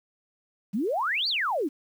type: exponential two-way sweep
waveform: sine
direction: up then down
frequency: 181.1 to 4777 to 257 Hz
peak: -24 dBFS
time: 0.73-1.69 s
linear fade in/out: 20 ms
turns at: 1.28 s
effects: 9-bit